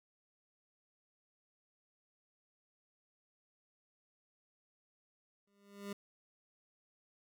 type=tone with exponential growth; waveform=25% pulse; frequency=201.2 Hz; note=G3; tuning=45 cents sharp; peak=-35 dBFS; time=5.47-5.93 s; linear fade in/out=5 ms; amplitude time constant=100 ms; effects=none